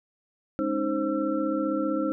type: tone cluster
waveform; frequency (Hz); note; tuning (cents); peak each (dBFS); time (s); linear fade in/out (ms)
sine; 208.7 / 275.2 / 310.6 / 528 / 1342; G#3 / C#4 / D#4 / C5 / E6; +9 / -12 / -3 / +16 / +31; -34 / -31 / -27 / -30 / -35; 0.59-2.12; 0
effects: none